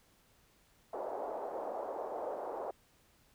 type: band-pass noise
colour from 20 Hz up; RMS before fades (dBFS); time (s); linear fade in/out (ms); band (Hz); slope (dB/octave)
pink; -40; 0.93-2.71; 5; 460 to 820; 24
effects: pink hiss -68 dBFS RMS until 3.34 s